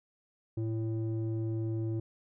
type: tone with low-pass filter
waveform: square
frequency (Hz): 111.6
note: A2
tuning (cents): +25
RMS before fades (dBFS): -33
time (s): 0.57-2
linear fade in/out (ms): 5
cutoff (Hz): 340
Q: 1.9
effects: none